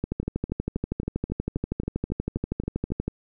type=two click trains; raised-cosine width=3 ms; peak=-24 / -13 dBFS; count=11 / 39; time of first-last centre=0.23-2.904 / 0.04-3.08 s; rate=3.74 / 12.5 Hz; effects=none